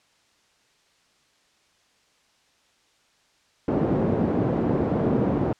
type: band-pass noise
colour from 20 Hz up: pink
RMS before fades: -23 dBFS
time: 3.68-5.53 s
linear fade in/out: 2 ms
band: 160 to 490 Hz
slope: 12 dB/octave
effects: white hiss -63 dBFS RMS until 5.59 s + low-pass 6000 Hz 12 dB/octave